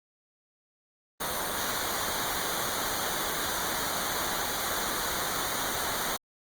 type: noise with comb filter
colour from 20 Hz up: pink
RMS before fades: -31 dBFS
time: 1.2-6.17 s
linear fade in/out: 10 ms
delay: 0.38 ms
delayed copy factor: -0.8
effects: Opus 32 kbps